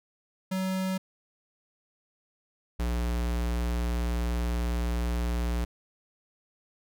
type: tone pair in turn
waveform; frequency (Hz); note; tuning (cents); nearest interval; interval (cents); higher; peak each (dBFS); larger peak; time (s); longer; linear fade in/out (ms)
square; 188.3 / 59.31; F#3 / A#1; +31 / +31; octave + minor sixth; 2000; first; -28 / -27; second; 0.51-0.98 / 2.79-5.65; second; 10
effects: none